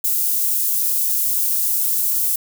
white high-pass noise, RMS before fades -19 dBFS, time 0.04-2.36 s, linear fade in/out 5 ms, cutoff 11000 Hz, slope 12 dB/octave, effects none

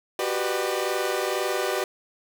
sawtooth chord, G major seventh, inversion third, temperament equal with one note detuned, 370 / 392 / 493.9 / 602.4 Hz, F#4 / G4 / B4 / D5, 0 / 0 / 0 / +44 cents, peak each -26 dBFS, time 0.19-1.84 s, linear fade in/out 2 ms, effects none

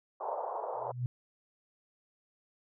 white band-pass noise, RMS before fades -37 dBFS, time 0.2-0.92 s, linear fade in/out 10 ms, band 450 to 1000 Hz, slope 48 dB/octave
sine tone with exponential growth, 123.47 Hz, B2, in tune, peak -27 dBFS, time 0.74-1.06 s, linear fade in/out 0 ms, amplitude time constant 68 ms
effects none

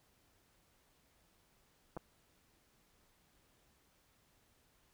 clicks, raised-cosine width 1 ms, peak -30 dBFS, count 2, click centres 1.967 / 1.973 s, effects pink hiss -72 dBFS RMS until 4.93 s

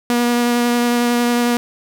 sawtooth tone with vibrato, 240.2 Hz, B3, 48 cents flat, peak -10 dBFS, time 0.1-1.57 s, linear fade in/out 0 ms, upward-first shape triangle, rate 11 Hz, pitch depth 12 cents each way, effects none

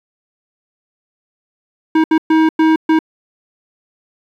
square tone bursts at uneven times, 318.1 Hz, D#4, 38 cents sharp, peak -9 dBFS, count 5, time 1.95-2.04 / 2.11-2.18 / 2.3-2.49 / 2.59-2.76 / 2.89-2.99 s, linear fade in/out 5 ms, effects low-pass 2000 Hz 12 dB/octave + 8-bit

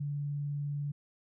sine tone with vibrato, 144.3 Hz, D3, 30 cents flat, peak -32 dBFS, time 0-0.92 s, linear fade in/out 10 ms, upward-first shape sine, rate 20 Hz, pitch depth 18 cents each way, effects none

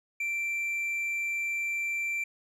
triangle tone, 2349 Hz, D7, in tune, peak -27 dBFS, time 0.2-2.24 s, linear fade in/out 5 ms, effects resampled to 32000 Hz

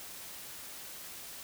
silence, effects white hiss -46 dBFS RMS until 1.43 s

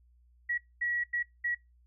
sine tone bursts at uneven times, 1922 Hz, B6, 48 cents flat, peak -28 dBFS, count 4, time 0.49-0.58 / 0.81-1.04 / 1.13-1.23 / 1.44-1.55 s, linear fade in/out 10 ms, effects noise-tail reverb RT60 0.2 s tail -24 dB re dry + added 60 Hz sine -60 dBFS peak until 1.86 s

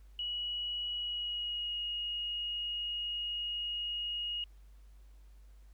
sine tone with pitch glide, 2925 to 2876 Hz, F#7 to F#7, -21 to -50 cents, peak -34 dBFS, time 0.19-4.44 s, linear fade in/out 2 ms, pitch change -29 cents, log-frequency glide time 0.82-1.83 s, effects added 50 Hz sine -53 dBFS peak until 5.73 s + pink hiss -72 dBFS RMS until 5.73 s

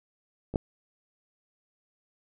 clicks, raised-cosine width 2 ms, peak -22 / -10 dBFS, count 2, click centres 0.54 / 0.558 s, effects none

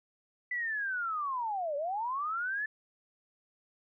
sine linear two-way sweep, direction down then up, 2000 to 554.4 to 1756 Hz, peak -31 dBFS, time 0.51-2.66 s, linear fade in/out 5 ms, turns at 1.76 s, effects none

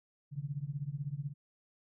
sine tone with tremolo, 142.6 Hz, C#3, 49 cents sharp, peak -31 dBFS, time 0.31-1.34 s, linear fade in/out 50 ms, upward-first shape triangle, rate 16 Hz, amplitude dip 100%, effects none

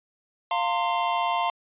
square chord, F suspended fourth, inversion none, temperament equal with one note detuned, 698.5 / 911 / 1046.5 Hz, F5 / Bb5 / C6, 0 / -40 / 0 cents, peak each -28 dBFS, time 0.51-1.5 s, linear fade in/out 2 ms, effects resampled to 8000 Hz

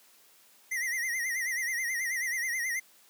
square tone with vibrato, 1974 Hz, B6, 1 cent flat, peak -30 dBFS, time 0.71-2.8 s, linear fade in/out 10 ms, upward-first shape sine, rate 9.3 Hz, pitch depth 110 cents each way, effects white hiss -60 dBFS RMS until 3.09 s + high-pass 200 Hz 12 dB/octave

